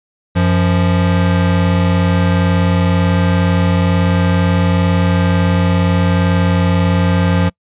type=tone pair together; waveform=square; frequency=92.5 / 174.61 Hz; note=F#2 / F3; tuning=0 / 0 cents; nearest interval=major seventh; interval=1100 cents; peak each=-14 dBFS; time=0.35-7.5 s; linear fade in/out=20 ms; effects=noise-tail reverb RT60 0.1 s tail -26 dB re dry + resampled to 8000 Hz